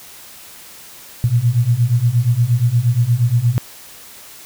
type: beating tone pair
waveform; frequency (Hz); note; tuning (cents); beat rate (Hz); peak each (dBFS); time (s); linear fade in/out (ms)
sine; 115.1 / 123.6; A#2 / B2; -22 / +2; 8.5; -16 / -14; 1.24-3.58; 0
effects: white hiss -39 dBFS RMS until 4.45 s